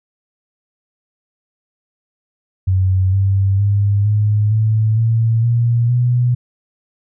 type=tone with pitch steps; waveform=sine; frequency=93.9 / 97.55 / 101.34 / 105.28 / 109.37 / 113.62 / 118.03 / 122.62 Hz; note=F#2 / G2 / G#2 / G#2 / A2 / A#2 / A#2 / B2; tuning=+26 / -8 / -42 / +24 / -10 / -44 / +22 / -12 cents; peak=-11 dBFS; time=2.67-6.35 s; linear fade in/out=10 ms; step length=460 ms; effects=none